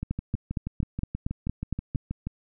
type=two click trains; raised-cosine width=5 ms; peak=-18 / -15 dBFS; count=15 / 9; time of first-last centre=0.03-2.27 / 0.11-1.958 s; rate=6.25 / 4.33 Hz; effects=none